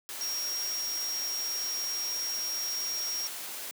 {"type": "tone in noise", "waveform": "sine", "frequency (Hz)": 5600, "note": "F8", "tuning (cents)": 4, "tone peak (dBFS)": -31, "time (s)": [0.21, 3.27], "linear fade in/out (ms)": 0, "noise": "white", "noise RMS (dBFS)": -39, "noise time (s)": [0.09, 3.71], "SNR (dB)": 5, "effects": ["high-pass 300 Hz 12 dB/octave"]}